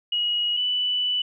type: tone pair in turn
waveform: sine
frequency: 2900 / 2976 Hz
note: F#7 / F#7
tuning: -35 / +9 cents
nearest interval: unison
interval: 44 cents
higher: second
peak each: -21 dBFS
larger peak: neither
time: 0.12-0.57 / 0.57-1.22 s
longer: second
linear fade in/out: 5 ms
effects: none